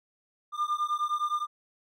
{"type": "beating tone pair", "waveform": "triangle", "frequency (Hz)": [1198, 1207.7], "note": ["D6", "D6"], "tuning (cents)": [34, 48], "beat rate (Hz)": 9.7, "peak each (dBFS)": -28, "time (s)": [0.52, 1.47], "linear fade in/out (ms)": 50, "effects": []}